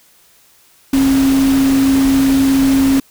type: tone in noise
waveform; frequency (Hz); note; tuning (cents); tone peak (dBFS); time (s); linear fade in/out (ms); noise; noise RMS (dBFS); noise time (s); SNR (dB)
sine; 270; C#4; -45; -9; 0.93-3; 5; pink; -23; 0.93-3; +11
effects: white hiss -50 dBFS RMS until 3.1 s